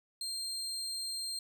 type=tone; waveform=30% pulse; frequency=4186 Hz; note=C8; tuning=in tune; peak=-33 dBFS; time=0.21-1.39 s; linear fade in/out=2 ms; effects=none